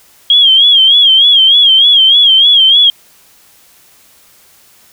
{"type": "tone with vibrato", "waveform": "sine", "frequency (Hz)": 3244, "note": "G#7", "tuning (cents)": -41, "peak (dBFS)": -3, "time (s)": [0.3, 2.9], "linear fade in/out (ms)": 2, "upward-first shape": "sine", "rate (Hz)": 3.3, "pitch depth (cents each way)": 91, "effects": ["white hiss -45 dBFS RMS until 4.92 s"]}